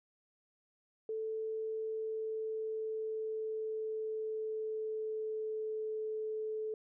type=tone with pitch glide; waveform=sine; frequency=440 to 434.2 Hz; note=A4 to A4; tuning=0 to -23 cents; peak=-35 dBFS; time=1.09-6.74 s; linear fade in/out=2 ms; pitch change=-23 cents; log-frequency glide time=1.89-5.99 s; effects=none